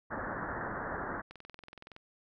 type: low-pass noise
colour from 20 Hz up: white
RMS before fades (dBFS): -38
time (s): 0.1-1.22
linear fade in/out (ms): 20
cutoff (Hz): 1800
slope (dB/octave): 96
type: click train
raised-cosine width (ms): 0.3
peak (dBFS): -32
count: 15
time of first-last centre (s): 1.31-1.964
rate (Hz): 21.4
effects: none